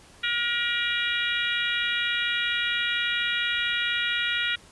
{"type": "harmonic tone", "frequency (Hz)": 475.7, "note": "A#4", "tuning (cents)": 35, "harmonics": [3, 4, 5, 6, 7, 8], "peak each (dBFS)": [-29, -30, -31, -32, -32, -33], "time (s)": [0.23, 4.56], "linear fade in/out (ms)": 10, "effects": ["pink hiss -52 dBFS RMS until 4.71 s", "resampled to 24000 Hz"]}